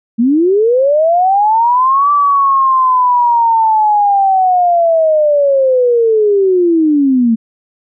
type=linear two-way sweep; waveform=sine; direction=up then down; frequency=220.1 to 1165 to 220.1 Hz; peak=-7 dBFS; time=0.18-7.36 s; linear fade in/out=20 ms; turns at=2.11 s; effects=none